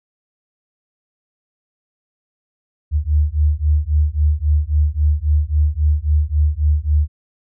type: beating tone pair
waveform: sine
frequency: 73.42 / 77.12 Hz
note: D2 / D#2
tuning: 0 / -15 cents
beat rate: 3.7 Hz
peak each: -16 dBFS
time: 2.91-7.08 s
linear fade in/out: 50 ms
effects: none